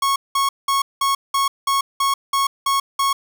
45% pulse tone bursts, 1100 Hz, C#6, 14 cents flat, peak -16 dBFS, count 10, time 0.02-3.13 s, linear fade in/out 5 ms, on 140 ms, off 190 ms, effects none

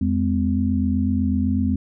sine tone cluster, 84.5 / 207.7 / 255.7 Hz, E2 / G#3 / C4, +43 / 0 / -40 cents, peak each -22 dBFS, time 0.01-1.76 s, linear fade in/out 5 ms, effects none

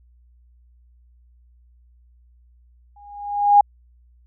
sine tone with exponential growth, 818 Hz, G#5, 26 cents flat, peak -6 dBFS, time 2.96-3.61 s, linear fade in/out 5 ms, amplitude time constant 140 ms, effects added 60 Hz sine -51 dBFS peak until 4.26 s

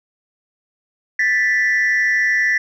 sine tone pair together, 1763.1 / 1975.5 Hz, A6 / B6, +3 / 0 cents, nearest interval major second, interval 197 cents, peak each -15 dBFS, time 1.19-2.58 s, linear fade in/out 5 ms, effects tanh soft clip ceiling -10 dBFS

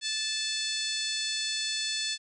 harmonic tone, 875 Hz, A5, 10 cents flat, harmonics 2 / 3 / 4 / 5 / 6 / 7 / 8 / 9 / 10, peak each -39 / -39 / -34 / -34 / -38 / -42 / -42 / -42 / -45 dBFS, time 0.01-2.18 s, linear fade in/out 50 ms, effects none

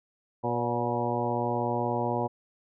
harmonic tone with a mistuned harmonic, 120.2 Hz, B2, 46 cents flat, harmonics 1 / 2 / 3 / 4 / 5 / 6 / 7 / 8, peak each -34 / -34 / -34 / -34 / -34 / -34 / -34 / -34 dBFS, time 0.43-2.28 s, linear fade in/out 20 ms, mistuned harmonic 5, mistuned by -47 cents, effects none

